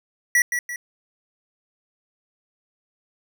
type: tone with echo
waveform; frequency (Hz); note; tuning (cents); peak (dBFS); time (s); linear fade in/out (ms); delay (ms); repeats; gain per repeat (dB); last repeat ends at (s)
square; 1941; B6; -31; -15; 0.35-0.42; 2; 170; 2; -7; 0.76
effects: none